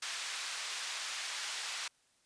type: band-pass noise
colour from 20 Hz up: white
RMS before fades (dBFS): -40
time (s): 0.02-1.88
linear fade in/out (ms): 5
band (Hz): 1100 to 5400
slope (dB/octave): 12
effects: white hiss -71 dBFS RMS until 2.25 s + resampled to 22050 Hz